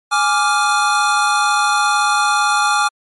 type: chord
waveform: square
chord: D diminished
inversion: second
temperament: equal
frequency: 830.6 / 1174.7 / 1396.9 Hz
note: Ab5 / D6 / F6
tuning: 0 / 0 / 0 cents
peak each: -18 dBFS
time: 0.11-2.89 s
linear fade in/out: 20 ms
effects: MP3 48 kbps